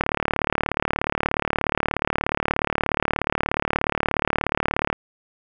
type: click train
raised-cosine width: 0.5 ms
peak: -5 dBFS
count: 182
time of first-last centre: 0.01-4.928 s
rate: 36.8 Hz
effects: none